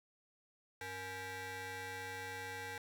20% pulse ring-modulated tone, 370.6 Hz, F#4, 3 cents sharp, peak -35 dBFS, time 0.81-2.78 s, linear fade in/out 2 ms, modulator 1210 Hz, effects none

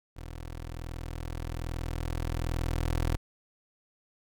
20% pulse tone with level ramp, 41.2 Hz, E1, in tune, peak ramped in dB -35 to -21 dBFS, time 0.16-3.17 s, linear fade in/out 10 ms, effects none

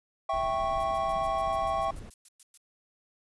triangle chord, C# diminished, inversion first, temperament equal with one note detuned, 659.3 / 784 / 1103.6 Hz, E5 / G5 / C#6, 0 / 0 / -8 cents, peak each -29 dBFS, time 0.29-1.91 s, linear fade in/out 5 ms
brown noise, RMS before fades -42 dBFS, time 0.33-2.1 s, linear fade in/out 10 ms
violet noise bursts, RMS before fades -47 dBFS, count 13, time 0.8-2.575 s, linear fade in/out 2 ms, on 35 ms, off 110 ms
effects resampled to 24000 Hz

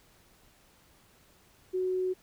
sine tone, 370 Hz, F#4, in tune, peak -27 dBFS, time 1.73-2.14 s, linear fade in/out 20 ms, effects pink hiss -62 dBFS RMS until 2.22 s

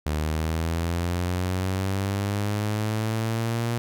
sawtooth linear sweep, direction up, 75.2 to 118.4 Hz, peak -20 dBFS, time 0.06-3.78 s, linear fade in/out 0 ms, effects none

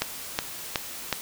click train, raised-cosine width 0.2 ms, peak -6 dBFS, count 4, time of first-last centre 0.02-1.127 s, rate 2.71 Hz, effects white hiss -38 dBFS RMS until 1.21 s

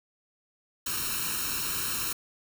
white noise with comb filter, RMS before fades -31 dBFS, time 0.86-2.13 s, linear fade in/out 5 ms, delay 0.73 ms, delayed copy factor +0.85, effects none

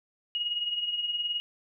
sine tone with tremolo, 2883 Hz, F#7, 46 cents flat, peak -25 dBFS, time 0.35-1.4 s, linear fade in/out 0 ms, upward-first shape triangle, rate 19 Hz, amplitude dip 65%, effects none

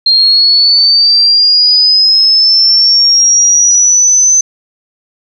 sine linear sweep, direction up, 4186 to 6160 Hz, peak -4 dBFS, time 0.06-4.41 s, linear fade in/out 5 ms, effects none

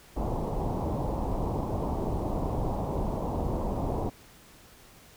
pink low-pass noise, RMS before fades -30 dBFS, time 0.16-4.1 s, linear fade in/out 10 ms, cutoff 1000 Hz, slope 48 dB/octave, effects pink hiss -54 dBFS RMS until 5.16 s

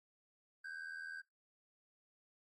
triangle ring-modulated tone, 1568 Hz, G6, in tune, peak -40 dBFS, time 0.64-1.21 s, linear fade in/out 10 ms, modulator 39.9 Hz, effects noise-tail reverb RT60 0.2 s tail -22 dB re dry + AAC 32 kbps

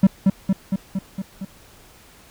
triangle tone with echo, 192.8 Hz, G3, 28 cents flat, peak -6 dBFS, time 0.03-0.07 s, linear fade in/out 5 ms, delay 230 ms, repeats 6, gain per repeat -3 dB, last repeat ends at 1.45 s, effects pink hiss -49 dBFS RMS until 2.3 s

